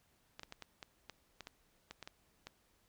clicks, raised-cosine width 0.2 ms, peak -29 dBFS, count 12, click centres 0.395 / 0.433 / 0.524 / 0.623 / 0.828 / 1.097 / 1.407 / 1.471 / 1.91 / 2.027 / 2.075 / 2.47 s, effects pink hiss -73 dBFS RMS until 2.88 s

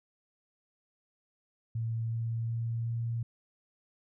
sine tone with pitch steps, 113.9 / 114.69 / 115.49 / 116.29 Hz, A#2 / A#2 / A#2 / A#2, -40 / -28 / -16 / -4 cents, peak -30 dBFS, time 1.75-3.23 s, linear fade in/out 5 ms, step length 370 ms, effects none

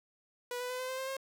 sawtooth tone with pitch steps, 489.7 / 497.1 / 504.6 / 512.3 / 520 / 527.9 / 535.9 Hz, B4 / B4 / B4 / C5 / C5 / C5 / C5, -15 / +11 / +37 / -37 / -11 / +15 / +41 cents, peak -32 dBFS, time 0.51-1.168 s, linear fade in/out 2 ms, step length 94 ms, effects none

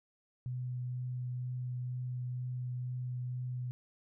sine tone with vibrato, 125 Hz, B2, 21 cents sharp, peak -35 dBFS, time 0.46-3.71 s, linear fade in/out 0 ms, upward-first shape triangle, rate 2.1 Hz, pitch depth 11 cents each way, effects none

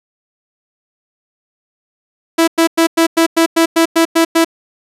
sawtooth tone bursts, 329.6 Hz, E4, in tune, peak -4 dBFS, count 11, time 2.38-4.447 s, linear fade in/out 10 ms, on 97 ms, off 100 ms, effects resampled to 32000 Hz

